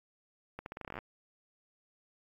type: accelerating click train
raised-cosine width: 0.5 ms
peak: -26 dBFS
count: 14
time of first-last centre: 0.59-0.988 s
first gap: 71 ms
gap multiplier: 0.84
effects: AAC 64 kbps